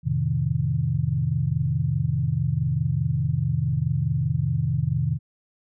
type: chord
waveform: sine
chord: F dominant seventh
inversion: none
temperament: equal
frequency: 87.31 / 110 / 130.81 / 155.56 Hz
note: F2 / A2 / C3 / Eb3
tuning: 0 / 0 / 0 / 0 cents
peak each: -30 / -29 / -24 / -25 dBFS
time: 0.03-5.19 s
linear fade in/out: 50 ms
effects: none